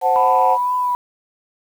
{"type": "chord", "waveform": "sine", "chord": "F# diminished", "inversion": "second", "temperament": "equal", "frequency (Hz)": [523.3, 740, 880], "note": ["C5", "F#5", "A5"], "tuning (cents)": [0, 0, 0], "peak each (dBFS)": [-19, -15, -17], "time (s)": [0.01, 0.58], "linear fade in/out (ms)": 50}
{"type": "tone with vibrato", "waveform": "sine", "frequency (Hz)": 987.8, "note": "B5", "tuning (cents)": 0, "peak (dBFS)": -16, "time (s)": [0.16, 0.95], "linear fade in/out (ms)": 0, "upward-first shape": "triangle", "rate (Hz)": 2.1, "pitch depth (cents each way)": 21}
{"effects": ["tanh soft clip ceiling -3 dBFS", "7-bit"]}